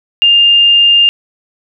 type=tone; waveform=sine; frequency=2807 Hz; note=F7; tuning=8 cents sharp; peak=-4 dBFS; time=0.22-1.09 s; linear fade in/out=0 ms; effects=none